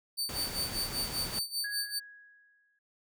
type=tone with tremolo; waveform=sawtooth; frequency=4567 Hz; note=D8; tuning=49 cents flat; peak=-27 dBFS; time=0.17-2 s; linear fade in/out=20 ms; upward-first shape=sine; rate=5.1 Hz; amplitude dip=85%
type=noise; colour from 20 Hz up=pink; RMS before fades=-40 dBFS; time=0.29-1.39 s; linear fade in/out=2 ms
type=tone with exponential decay; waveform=sine; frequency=1661.2 Hz; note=G#6; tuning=in tune; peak=-33 dBFS; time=1.64-2.79 s; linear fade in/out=5 ms; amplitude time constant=250 ms
effects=none